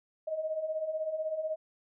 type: beating tone pair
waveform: sine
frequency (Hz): 615 / 631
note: D#5 / D#5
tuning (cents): -20 / +24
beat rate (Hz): 16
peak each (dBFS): -38 / -32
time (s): 0.27-1.56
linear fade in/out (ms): 10
effects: none